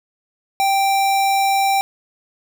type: tone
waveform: square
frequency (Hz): 784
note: G5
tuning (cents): 0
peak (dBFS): -15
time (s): 0.6-1.81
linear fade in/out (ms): 0
effects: none